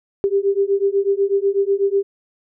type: beating tone pair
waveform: sine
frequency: 392.4 / 400.5 Hz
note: G4 / G4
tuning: +2 / +37 cents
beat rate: 8.1 Hz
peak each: -18 dBFS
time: 0.24-2.03 s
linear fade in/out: 0 ms
effects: none